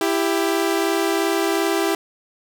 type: tone pair together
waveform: sawtooth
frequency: 331.8 / 394.6 Hz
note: E4 / G4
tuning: +11 / +11 cents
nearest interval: minor third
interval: 300 cents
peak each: -17 dBFS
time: 0.01-1.95 s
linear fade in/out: 2 ms
effects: none